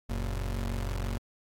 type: tone pair together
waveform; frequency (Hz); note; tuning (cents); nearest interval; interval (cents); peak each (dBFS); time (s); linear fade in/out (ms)
30% pulse; 46.25 / 116.54; F#1 / A#2; 0 / 0; octave + major third; 1600; -28 / -36; 0.09-1.18; 10
effects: AAC 48 kbps